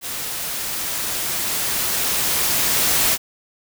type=noise with level ramp; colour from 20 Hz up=white; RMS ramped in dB=-28 to -17 dBFS; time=0.01-3.18 s; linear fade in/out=50 ms; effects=none